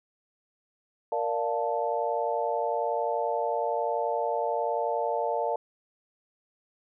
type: chord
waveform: sine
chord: Bb major seventh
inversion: none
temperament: equal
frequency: 466.2 / 587.3 / 698.5 / 880 Hz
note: Bb4 / D5 / F5 / A5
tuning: 0 / 0 / 0 / 0 cents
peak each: -31 dBFS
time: 1.12-5.56 s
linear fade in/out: 2 ms
effects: none